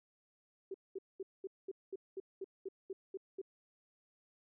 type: tone bursts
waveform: sine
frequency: 384.7 Hz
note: G4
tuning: 33 cents flat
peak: -39 dBFS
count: 12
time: 0.71-3.416 s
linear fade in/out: 5 ms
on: 33 ms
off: 210 ms
effects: none